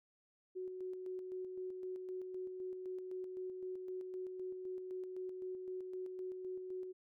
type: tone with tremolo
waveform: sine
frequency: 370 Hz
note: F#4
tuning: in tune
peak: -40 dBFS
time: 0.55-6.93 s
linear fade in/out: 20 ms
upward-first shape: square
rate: 3.9 Hz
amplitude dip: 35%
effects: none